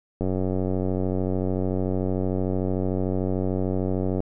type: click train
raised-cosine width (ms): 2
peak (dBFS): -13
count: 374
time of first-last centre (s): 0.21-4.204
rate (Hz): 93.4
effects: none